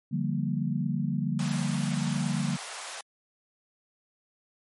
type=chord; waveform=sine; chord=G minor seventh; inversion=second; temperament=equal; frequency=146.83 / 174.61 / 196 / 233.1 Hz; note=D3 / F3 / G3 / Bb3; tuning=0 / 0 / 0 / 0 cents; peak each=-30 / -32 / -32 / -32 dBFS; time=0.11-2.57 s; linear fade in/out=20 ms
type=high-pass noise; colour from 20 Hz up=pink; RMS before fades=-39 dBFS; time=1.39-3.01 s; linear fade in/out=2 ms; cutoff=620 Hz; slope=24 dB/octave
effects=MP3 48 kbps